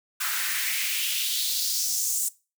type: noise with high-pass filter sweep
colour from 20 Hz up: white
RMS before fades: -27 dBFS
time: 0.2-2.29 s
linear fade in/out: 10 ms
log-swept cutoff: 1300 to 7900 Hz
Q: 2.7
effects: noise-tail reverb RT60 0.3 s tail -20 dB re dry